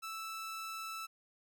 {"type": "tone", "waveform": "sawtooth", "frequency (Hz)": 1318.5, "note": "E6", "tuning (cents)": 0, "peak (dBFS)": -37, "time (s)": [0.02, 1.07], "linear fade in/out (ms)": 20, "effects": []}